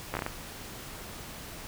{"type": "slowing click train", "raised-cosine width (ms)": 0.5, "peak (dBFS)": -16, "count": 6, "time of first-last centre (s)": [0.14, 0.264], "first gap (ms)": 12, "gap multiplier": 1.37, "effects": ["pink hiss -43 dBFS RMS until 1.67 s"]}